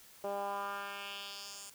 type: tone with band-pass filter sweep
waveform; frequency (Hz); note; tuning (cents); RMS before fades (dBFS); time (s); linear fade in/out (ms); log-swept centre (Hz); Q
10% pulse; 200.1; G3; +36; -41; 0.24-1.7; 2; 550 to 8500; 2
effects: white hiss -58 dBFS RMS until 1.74 s